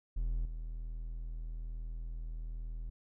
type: tone with level steps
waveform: triangle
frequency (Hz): 40.56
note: E1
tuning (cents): -27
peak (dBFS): -29 / -36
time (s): 0.16-2.9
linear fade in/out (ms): 10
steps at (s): 0.45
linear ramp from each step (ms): 5
effects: none